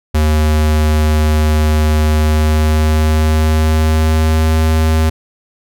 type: tone with pitch glide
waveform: square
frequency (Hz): 76.9 to 79.24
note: D#2 to D#2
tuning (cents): -20 to +32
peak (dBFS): -10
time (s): 0.14-5.1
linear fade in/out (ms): 10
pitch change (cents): +52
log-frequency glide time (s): 2.1-4.59
effects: none